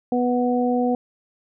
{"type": "harmonic tone", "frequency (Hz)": 246.3, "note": "B3", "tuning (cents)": -5, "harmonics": [1, 2, 3], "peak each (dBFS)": [-20, -23, -25], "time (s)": [0.12, 0.95], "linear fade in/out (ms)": 2, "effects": []}